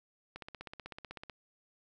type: click train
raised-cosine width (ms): 0.3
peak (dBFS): -28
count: 16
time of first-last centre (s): 0.36-1.297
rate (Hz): 16
effects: none